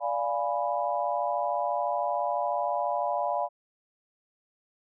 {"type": "chord", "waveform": "sine", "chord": "D diminished seventh", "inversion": "none", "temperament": "equal with one note detuned", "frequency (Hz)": [584.6, 698.5, 830.6, 987.8], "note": ["D5", "F5", "Ab5", "Cb6"], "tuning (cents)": [-8, 0, 0, 0], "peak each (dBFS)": [-31, -30, -32, -32], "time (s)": [0, 3.49], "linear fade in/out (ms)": 50, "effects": []}